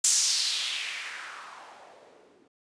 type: noise with low-pass filter sweep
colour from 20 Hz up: violet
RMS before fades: -31 dBFS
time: 0.04-2.48 s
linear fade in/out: 5 ms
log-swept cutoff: 7400 to 310 Hz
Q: 2.5
effects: resampled to 22050 Hz